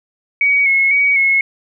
sine tone with vibrato, 2217 Hz, C#7, in tune, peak -10 dBFS, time 0.41-1.41 s, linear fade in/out 2 ms, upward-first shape square, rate 2 Hz, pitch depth 31 cents each way, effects none

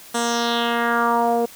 10% pulse tone with low-pass filter sweep, 235.1 Hz, A#3, 15 cents sharp, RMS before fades -20 dBFS, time 0.14-1.46 s, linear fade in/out 10 ms, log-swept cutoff 8900 to 520 Hz, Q 2.8, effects white hiss -43 dBFS RMS until 1.55 s

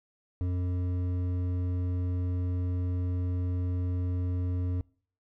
sine tone with hard clipping, 90 Hz, F#2, 47 cents flat, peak -29 dBFS, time 0.41-4.81 s, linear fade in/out 0 ms, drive 9 dB, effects noise-tail reverb RT60 0.5 s tail -24 dB re dry

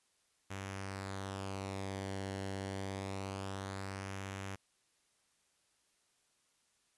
sawtooth tone with flanger, 97 Hz, G2, 18 cents flat, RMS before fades -42 dBFS, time 0.5-4.56 s, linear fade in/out 10 ms, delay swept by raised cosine 0.22 to 0.82 ms, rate 0.26 Hz, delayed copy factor -0.5, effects white hiss -75 dBFS RMS until 6.97 s + resampled to 24000 Hz

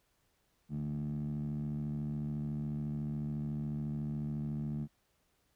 15% pulse tone with band-pass filter, 74 Hz, D2, 14 cents sharp, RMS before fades -37 dBFS, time 0.69-4.88 s, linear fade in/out 50 ms, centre 180 Hz, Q 6.2, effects pink hiss -75 dBFS RMS until 5.55 s

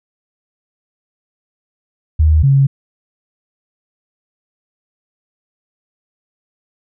sine tone pair in turn, 77.78 / 137.25 Hz, D#2 / C#3, 0 / -17 cents, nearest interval minor seventh, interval 983 cents, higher second, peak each -7 dBFS, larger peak neither, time 2.19-2.43 / 2.43-2.67 s, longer neither, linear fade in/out 10 ms, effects none

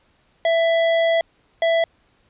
square tone bursts at uneven times, 663 Hz, E5, 10 cents sharp, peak -16 dBFS, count 2, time 0.45-1.21 / 1.62-1.84 s, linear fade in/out 2 ms, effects pink hiss -61 dBFS RMS until 2.29 s + resampled to 8000 Hz

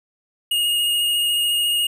square tone with vibrato, 2859 Hz, F7, 40 cents sharp, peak -18 dBFS, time 0.51-1.87 s, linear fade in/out 5 ms, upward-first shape sine, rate 14 Hz, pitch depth 13 cents each way, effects none

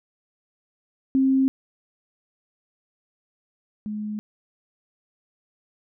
sine tone pair in turn, 266.2 / 211.3 Hz, C4 / G#3, +30 / +30 cents, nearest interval major third, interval 400 cents, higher first, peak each -16 / -27 dBFS, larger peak first, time 1.15-1.48 / 3.86-4.19 s, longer neither, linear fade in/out 0 ms, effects none

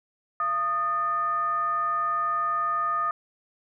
sine tone with frequency modulation, 1234 Hz, D#6, 15 cents flat, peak -23 dBFS, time 0.4-3.11 s, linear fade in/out 2 ms, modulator 550 Hz, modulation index 0.38, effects none

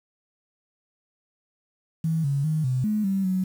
sine tone with pitch steps, 161.6 / 139.9 / 156.1 / 128.2 / 212.7 / 194 / 186.3 Hz, E3 / C#3 / D#3 / C3 / G#3 / G3 / F#3, -34 / +16 / +6 / -35 / +42 / -18 / +12 cents, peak -21 dBFS, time 2.04-3.44 s, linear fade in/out 5 ms, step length 200 ms, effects 8-bit

